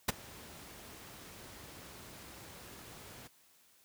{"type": "noise with ADSR envelope", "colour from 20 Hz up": "pink", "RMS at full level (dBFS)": -27, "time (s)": [0.08, 3.28], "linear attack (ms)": 10, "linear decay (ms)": 18, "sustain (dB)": -24, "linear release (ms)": 13, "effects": ["white hiss -66 dBFS RMS until 3.84 s", "high-pass 60 Hz 12 dB/octave"]}